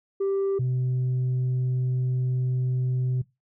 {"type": "tone pair in turn", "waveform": "sine", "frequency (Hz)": [392, 127.24], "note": ["G4", "C3"], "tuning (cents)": [0, -48], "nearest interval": "octave + perfect fifth", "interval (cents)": 1948, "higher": "first", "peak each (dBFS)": -20, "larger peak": "neither", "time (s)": [[0.2, 0.59], [0.59, 3.22]], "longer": "second", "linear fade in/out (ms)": 10, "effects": ["noise-tail reverb RT60 0.2 s tail -19 dB re dry", "tanh soft clip ceiling -21 dBFS"]}